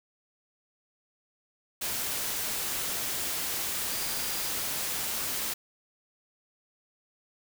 sine tone in noise, 4792 Hz, D8, 34 cents sharp, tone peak -42 dBFS, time 3.91-4.51 s, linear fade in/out 10 ms, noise white, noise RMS -32 dBFS, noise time 1.81-5.54 s, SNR -13 dB, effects none

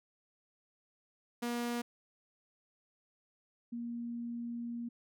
sawtooth / sine tone pair in turn, 238.9 / 236.2 Hz, A#3 / A#3, +43 / +23 cents, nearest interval unison, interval 20 cents, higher first, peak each -30 / -37 dBFS, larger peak first, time 1.42-1.82 / 3.72-4.89 s, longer second, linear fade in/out 10 ms, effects none

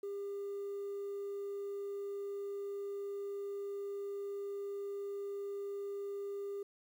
sine tone, 401.3 Hz, G4, 41 cents sharp, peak -36 dBFS, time 0.03-6.63 s, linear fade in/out 5 ms, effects tanh soft clip ceiling -37 dBFS + 11-bit

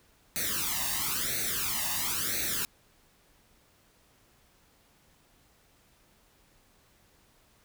white noise with flanger, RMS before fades -31 dBFS, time 0.36-2.65 s, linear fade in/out 0 ms, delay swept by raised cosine 0.48 to 1.09 ms, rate 0.98 Hz, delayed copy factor +1, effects pink hiss -64 dBFS RMS until 7.64 s

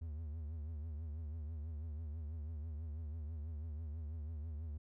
triangle tone with vibrato, 77.78 Hz, D#2, in tune, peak -39 dBFS, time 0.01-4.78 s, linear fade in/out 10 ms, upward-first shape triangle, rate 6.1 Hz, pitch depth 140 cents each way, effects none

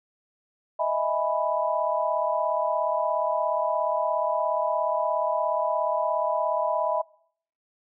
sine chord, E major seventh, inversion third, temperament equal, 622.3 / 659.3 / 830.6 / 987.8 Hz, D#5 / E5 / G#5 / B5, 0 / 0 / 0 / 0 cents, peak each -27 / -27 / -32 / -27 dBFS, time 0.79-7.02 s, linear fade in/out 10 ms, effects noise-tail reverb RT60 0.6 s tail -24 dB re dry

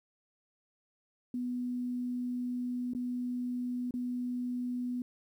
sine tone with dropouts, 246.9 Hz, B3, in tune, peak -32 dBFS, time 1.34-5.02 s, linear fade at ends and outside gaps 2 ms, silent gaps 2.935-2.949 / 3.909-3.939 s, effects 11-bit

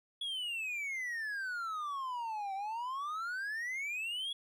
triangle exponential two-way sweep, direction down then up, 3392 to 764 to 3392 Hz, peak -34 dBFS, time 0.21-4.33 s, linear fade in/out 5 ms, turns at 2.54 s, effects none

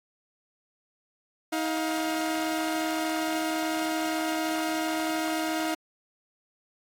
sawtooth tone pair together, 317.2 / 707.8 Hz, D#4 / F5, +33 / +23 cents, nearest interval octave + major second, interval 1390 cents, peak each -24 / -28 dBFS, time 1.52-5.75 s, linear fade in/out 10 ms, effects AAC 64 kbps

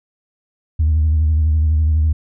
sine tone with vibrato, 77.78 Hz, D#2, in tune, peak -10 dBFS, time 0.79-2.13 s, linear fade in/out 10 ms, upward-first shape triangle, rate 12 Hz, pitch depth 69 cents each way, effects tanh soft clip ceiling -9 dBFS

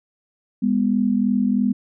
sine tone pair together, 203.8 / 246.9 Hz, G#3 / B3, -32 / 0 cents, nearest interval minor third, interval 332 cents, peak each -19 dBFS, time 0.62-1.73 s, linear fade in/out 10 ms, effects none

